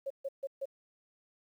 sine tone bursts, 547 Hz, C#5, 23 cents flat, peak -33 dBFS, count 4, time 0.06-0.656 s, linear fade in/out 10 ms, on 44 ms, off 140 ms, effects 11-bit

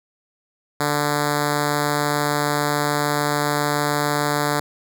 5% pulse tone with notch filter, 146.83 Hz, D3, in tune, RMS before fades -21 dBFS, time 0.8-4.6 s, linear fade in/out 5 ms, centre 2600 Hz, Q 1.9, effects none

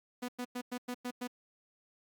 sawtooth tone bursts, 246.9 Hz, B3, in tune, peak -32 dBFS, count 7, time 0.22-1.275 s, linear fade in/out 10 ms, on 65 ms, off 100 ms, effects Opus 48 kbps

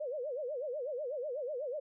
sine tone with vibrato, 545 Hz, C#5, 29 cents flat, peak -35 dBFS, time 0-1.8 s, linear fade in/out 10 ms, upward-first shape sine, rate 8.1 Hz, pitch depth 230 cents each way, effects none

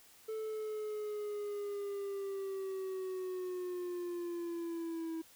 triangle linear sweep, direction down, 440 to 324.1 Hz, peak -35 dBFS, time 0.28-5.22 s, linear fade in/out 10 ms, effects white hiss -61 dBFS RMS until 5.35 s

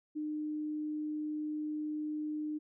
sine tone, 303.6 Hz, D#4, 42 cents flat, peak -34 dBFS, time 0.15-2.59 s, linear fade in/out 20 ms, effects none

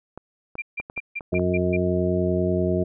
clicks, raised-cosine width 1 ms, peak -22 dBFS, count 8, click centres 0.176 / 0.554 / 0.8 / 0.899 / 0.977 / 1.208 / 1.341 / 1.395 s
sine tone bursts, 2379 Hz, D7, 22 cents sharp, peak -26 dBFS, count 7, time 0.58-1.767 s, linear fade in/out 10 ms, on 41 ms, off 150 ms
harmonic tone, 90.3 Hz, F#2, 42 cents flat, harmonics 1 / 2 / 3 / 4 / 5 / 7, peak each -27 / -25 / -32 / -24 / -31 / -27 dBFS, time 1.32-2.84 s, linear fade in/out 10 ms
effects none

